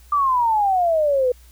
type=exponential sweep; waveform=sine; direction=down; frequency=1193 to 488.6 Hz; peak=-15 dBFS; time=0.12-1.32 s; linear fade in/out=5 ms; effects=added 60 Hz sine -45 dBFS peak until 1.51 s + white hiss -54 dBFS RMS until 1.51 s